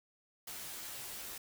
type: noise with comb filter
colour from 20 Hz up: white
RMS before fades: -45 dBFS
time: 0.47-1.38 s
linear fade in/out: 5 ms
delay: 12 ms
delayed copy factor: -0.85
effects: none